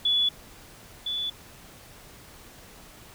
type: tone pair in turn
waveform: sine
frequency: 3420 / 3456 Hz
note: A7 / A7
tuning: -50 / -32 cents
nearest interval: unison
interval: 18 cents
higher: second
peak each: -20 / -27 dBFS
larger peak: first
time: 0.05-0.29 / 1.06-1.3 s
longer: neither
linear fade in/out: 5 ms
effects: pink hiss -49 dBFS RMS until 3.14 s